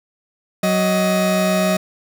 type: tone pair together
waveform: 40% pulse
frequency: 186.41 / 627 Hz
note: F#3 / D#5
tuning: +13 / +13 cents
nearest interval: octave + major sixth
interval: 2100 cents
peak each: -17 dBFS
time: 0.63-1.77 s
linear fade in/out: 5 ms
effects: none